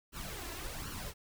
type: noise with flanger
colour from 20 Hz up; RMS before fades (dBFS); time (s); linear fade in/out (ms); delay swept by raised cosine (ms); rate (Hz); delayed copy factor
pink; -42; 0.12-1.14; 50; 0.68 to 2.98; 1.3; +0.65
effects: none